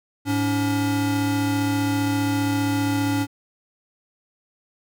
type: tone pair together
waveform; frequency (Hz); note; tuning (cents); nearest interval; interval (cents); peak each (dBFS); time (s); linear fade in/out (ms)
square; 106.4 / 284.1; G#2 / C#4; +42 / +43; octave + perfect fourth; 1701; -26 / -22; 0.25-3.27; 50
effects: none